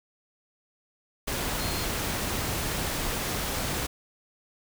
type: tone in noise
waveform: sine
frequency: 4230 Hz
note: C8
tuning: 18 cents sharp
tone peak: -39 dBFS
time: 1.59-1.85 s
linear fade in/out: 10 ms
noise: pink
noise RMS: -30 dBFS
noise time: 1.27-3.87 s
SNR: -12 dB
effects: none